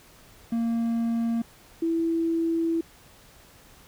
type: tone pair in turn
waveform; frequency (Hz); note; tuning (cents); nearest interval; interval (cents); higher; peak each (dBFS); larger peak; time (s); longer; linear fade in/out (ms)
triangle / sine; 231 / 330.4; A#3 / E4; -16 / +4; tritone; 620; second; -21 / -22; first; 0.52-1.42 / 1.82-2.81; second; 5
effects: pink hiss -53 dBFS RMS until 3.87 s